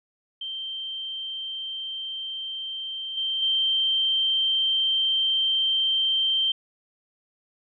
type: tone with level steps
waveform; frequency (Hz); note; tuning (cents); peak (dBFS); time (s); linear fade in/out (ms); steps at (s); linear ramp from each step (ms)
sine; 3136; G7; 0; -30 / -24 / -20; 0.41-6.52; 5; 3.17 / 3.42; 5
effects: none